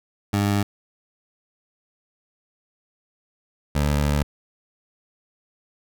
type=tone pair in turn; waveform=20% pulse; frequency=101.5 / 72.89 Hz; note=G#2 / D2; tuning=-39 / -12 cents; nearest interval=tritone; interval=573 cents; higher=first; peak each=-14 dBFS; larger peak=neither; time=0.33-0.63 / 3.75-4.23 s; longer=second; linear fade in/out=5 ms; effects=none